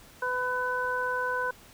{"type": "harmonic tone", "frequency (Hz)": 501, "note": "B4", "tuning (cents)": 25, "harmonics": [1, 2, 3], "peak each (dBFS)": [-33, -31, -30], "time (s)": [0.22, 1.51], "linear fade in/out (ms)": 5, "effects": ["pink hiss -53 dBFS RMS until 1.73 s"]}